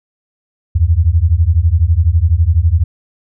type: beating tone pair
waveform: sine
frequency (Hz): 77.4 / 89.4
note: D#2 / F2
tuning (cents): -9 / +41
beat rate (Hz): 12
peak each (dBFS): -11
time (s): 0.75-2.84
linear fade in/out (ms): 10
effects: none